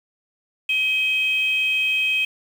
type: tone pair together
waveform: sine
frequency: 2535 / 3173 Hz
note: D#7 / G7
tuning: +32 / +20 cents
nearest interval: major third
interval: 388 cents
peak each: -18 / -25 dBFS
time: 0.69-2.25 s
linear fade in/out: 5 ms
effects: tanh soft clip ceiling -11 dBFS + 7-bit